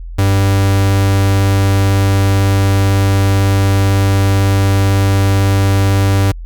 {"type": "tone", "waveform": "45% pulse", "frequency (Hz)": 98, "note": "G2", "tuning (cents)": 0, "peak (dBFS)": -9, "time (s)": [0.18, 6.32], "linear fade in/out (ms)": 10, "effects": ["added 42 Hz sine -24 dBFS peak until 6.45 s"]}